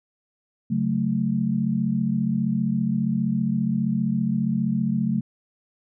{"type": "chord", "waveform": "sine", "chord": "F# minor", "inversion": "second", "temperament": "equal", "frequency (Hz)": [138.59, 185, 220], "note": ["C#3", "F#3", "A3"], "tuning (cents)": [0, 0, 0], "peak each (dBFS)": [-27, -25, -23], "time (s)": [0.7, 5.21], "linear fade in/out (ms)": 10, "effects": []}